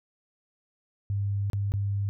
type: tone with dropouts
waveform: sine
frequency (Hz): 100.3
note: G2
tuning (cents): +40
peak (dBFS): -25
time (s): 1.1-2.09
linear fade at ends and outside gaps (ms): 0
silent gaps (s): 1.5-1.532 / 1.72-1.738
effects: none